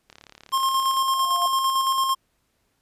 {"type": "click train", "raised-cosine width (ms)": 0.2, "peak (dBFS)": -27, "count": 33, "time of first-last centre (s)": [0.1, 0.994], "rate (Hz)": 35.8}
{"type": "tone with tremolo", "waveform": "square", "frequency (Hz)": 1066, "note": "C6", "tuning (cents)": 32, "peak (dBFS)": -19, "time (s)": [0.52, 2.15], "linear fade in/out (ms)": 20, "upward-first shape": "square", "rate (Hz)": 8.9, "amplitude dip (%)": 35}
{"type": "tone with exponential growth", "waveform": "sine", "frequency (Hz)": 698.5, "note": "F5", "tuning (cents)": 0, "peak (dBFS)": -25, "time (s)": [0.95, 1.46], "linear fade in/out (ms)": 1, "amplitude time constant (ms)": 110}
{"effects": ["pink hiss -70 dBFS RMS until 2.81 s", "resampled to 32000 Hz"]}